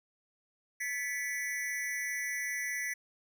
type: tone with amplitude modulation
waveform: square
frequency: 1975.5 Hz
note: B6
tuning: in tune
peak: -30 dBFS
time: 0.8-2.94 s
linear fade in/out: 10 ms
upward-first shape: sine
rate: 255 Hz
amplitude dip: 90%
effects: none